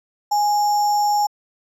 sine tone with sample-and-hold, 830.6 Hz, G#5, in tune, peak -15 dBFS, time 0.31-1.27 s, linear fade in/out 10 ms, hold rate 6300 Hz, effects low-pass 12000 Hz 12 dB/octave

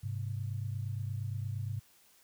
sine tone pair together, 102.22 / 130.81 Hz, G#2 / C3, -27 / 0 cents, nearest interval major third, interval 427 cents, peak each -35 / -39 dBFS, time 0.03-1.8 s, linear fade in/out 10 ms, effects white hiss -64 dBFS RMS until 2.23 s

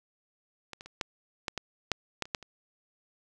clicks, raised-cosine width 0.2 ms, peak -23 / -27 / -30 / -13 / -14 / -16 / -9 / -13 / -30 / -12 / -29 dBFS, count 11, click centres 0.733 / 0.809 / 0.86 / 1.012 / 1.482 / 1.577 / 1.917 / 2.223 / 2.255 / 2.348 / 2.427 s, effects none

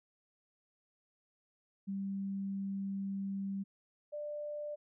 sine tone pair in turn, 196 / 592.8 Hz, G3 / D5, 0 / +16 cents, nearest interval octave + perfect fifth, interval 1916 cents, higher second, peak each -35 / -38 dBFS, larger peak first, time 1.87-3.64 / 4.12-4.76 s, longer first, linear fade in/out 20 ms, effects none

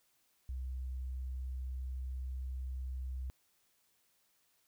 sine tone with vibrato, 64.3 Hz, C2, 30 cents flat, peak -37 dBFS, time 0.49-3.3 s, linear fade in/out 0 ms, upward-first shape triangle, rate 20 Hz, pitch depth 30 cents each way, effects white hiss -74 dBFS RMS until 4.67 s

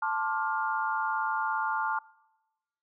sine chord, D minor seventh, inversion second, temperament just, 881 / 1057.2 / 1174.7 / 1409.6 Hz, A5 / C6 / D6 / F6, +2 / +18 / 0 / +16 cents, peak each -30 / -35 / -35 / -32 dBFS, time 0.02-1.99 s, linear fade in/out 5 ms, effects noise-tail reverb RT60 1.0 s tail -23 dB re dry

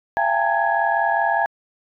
sine tone cluster, 675 / 784 / 824 / 909 / 1667 Hz, E5 / G5 / G#5 / A#5 / G#6, +41 / 0 / -14 / -44 / +6 cents, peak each -23 dBFS, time 0.17-1.46 s, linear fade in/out 0 ms, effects tanh soft clip ceiling -5 dBFS

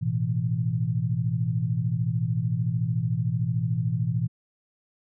sine chord, A suspended second, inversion none, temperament equal, 110 / 123.47 / 164.81 Hz, A2 / B2 / E3, 0 / 0 / 0 cents, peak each -28 / -26 / -28 dBFS, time 0.01-4.28 s, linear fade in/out 20 ms, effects none

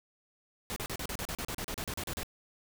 pink noise bursts, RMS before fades -37 dBFS, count 16, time 0.7-2.232 s, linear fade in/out 0 ms, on 62 ms, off 36 ms, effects none

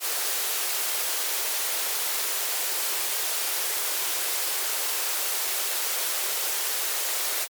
white high-pass noise, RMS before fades -27 dBFS, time 0-7.48 s, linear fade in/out 50 ms, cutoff 350 Hz, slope 48 dB/octave, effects MP3 96 kbps

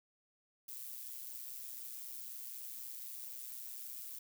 violet noise with amplitude modulation, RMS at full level -44 dBFS, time 0.68-4.19 s, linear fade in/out 5 ms, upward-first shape sine, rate 124 Hz, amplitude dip 60%, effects none

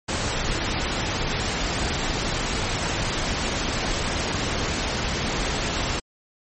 pink noise, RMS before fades -25 dBFS, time 0.08-6 s, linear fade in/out 10 ms, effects MP3 32 kbps

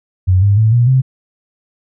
sine tone with pitch steps, 92.5 / 100.87 / 110 / 119.96 / 130.81 Hz, F#2 / G2 / A2 / B2 / C3, 0 / +50 / 0 / -50 / 0 cents, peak -7 dBFS, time 0.27-1.02 s, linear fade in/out 20 ms, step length 150 ms, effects none

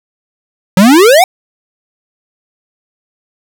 square exponential sweep, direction up, 176.7 to 782 Hz, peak -3 dBFS, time 0.77-1.24 s, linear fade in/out 2 ms, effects none

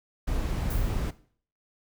brown noise, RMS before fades -28 dBFS, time 0.27-1.11 s, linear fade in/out 10 ms
violet noise with exponential decay, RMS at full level -37 dBFS, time 0.7-1.16 s, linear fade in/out 5 ms, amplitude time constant 100 ms
effects noise-tail reverb RT60 0.5 s tail -17 dB re dry

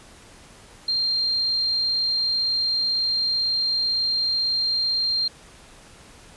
sine tone, 4186 Hz, C8, in tune, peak -20 dBFS, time 0.88-5.28 s, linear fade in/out 5 ms, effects pink hiss -48 dBFS RMS until 6.36 s + resampled to 24000 Hz

